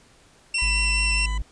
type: tone with vibrato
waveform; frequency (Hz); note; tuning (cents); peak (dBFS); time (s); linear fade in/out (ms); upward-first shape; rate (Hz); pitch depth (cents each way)
sawtooth; 2705; E7; +44; -18; 0.54-1.26; 5; sine; 4.7; 9
type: tone with pitch glide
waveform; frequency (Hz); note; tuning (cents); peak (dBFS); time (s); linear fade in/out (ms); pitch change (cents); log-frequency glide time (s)
20% pulse; 993 to 999.9; B5 to B5; +9 to +21; -28; 0.58-1.38; 5; +12; 0.75-0.95
type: tone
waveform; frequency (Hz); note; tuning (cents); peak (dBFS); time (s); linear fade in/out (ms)
triangle; 51.91; G#1; 0; -21; 0.62-1.42; 0
effects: pink hiss -55 dBFS RMS until 1.51 s + resampled to 22050 Hz